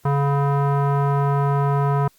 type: tone with low-pass filter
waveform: square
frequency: 141.1 Hz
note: C#3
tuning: 31 cents sharp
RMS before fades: -19 dBFS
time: 0.05-2.08 s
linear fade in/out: 5 ms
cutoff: 1100 Hz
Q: 3
effects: white hiss -58 dBFS RMS until 2.18 s + Opus 48 kbps